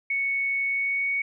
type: tone with pitch glide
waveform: sine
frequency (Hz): 2217 to 2231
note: C#7 to C#7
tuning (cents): 0 to +11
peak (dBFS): -23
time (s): 0.1-1.22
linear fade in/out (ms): 5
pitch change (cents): +11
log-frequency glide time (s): 0.64-1.11
effects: none